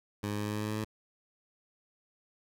15% pulse tone with pitch steps, 103.1 / 103.82 / 104.54 / 105.27 / 106 / 106.74 / 107.48 / 108.23 Hz, G#2 / G#2 / G#2 / G#2 / G#2 / G#2 / A2 / A2, -12 / 0 / +12 / +24 / +36 / +48 / -40 / -28 cents, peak -26 dBFS, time 0.23-0.846 s, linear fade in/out 5 ms, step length 77 ms, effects none

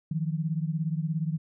sine beating tone pair, 155.56 / 172.56 Hz, D#3 / F3, 0 / -20 cents, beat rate 17 Hz, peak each -28 / -31 dBFS, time 0.11-1.38 s, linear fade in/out 5 ms, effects none

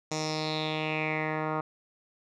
10% pulse tone with low-pass filter sweep, 155.56 Hz, D#3, in tune, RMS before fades -31 dBFS, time 0.11-1.61 s, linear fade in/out 5 ms, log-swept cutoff 6400 to 1300 Hz, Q 4.9, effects none

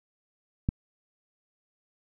click, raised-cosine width 5 ms, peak -12 dBFS, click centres 0.689 s, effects none

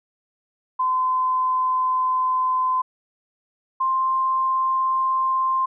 sine tone pair in turn, 1026 / 1049.4 Hz, C6 / C6, -34 / +5 cents, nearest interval unison, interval 39 cents, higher second, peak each -18 dBFS, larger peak neither, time 0.79-2.82 / 3.8-5.66 s, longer first, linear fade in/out 10 ms, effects none

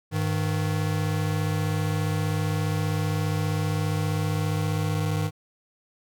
square tone pair together, 101 / 156.1 Hz, G#2 / D#3, -48 / +6 cents, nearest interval minor sixth, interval 754 cents, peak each -27 / -27 dBFS, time 0.11-5.31 s, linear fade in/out 50 ms, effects none

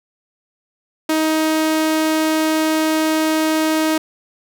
sawtooth tone, 314.7 Hz, D#4, 20 cents sharp, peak -11 dBFS, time 1.09-3.98 s, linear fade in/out 5 ms, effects none

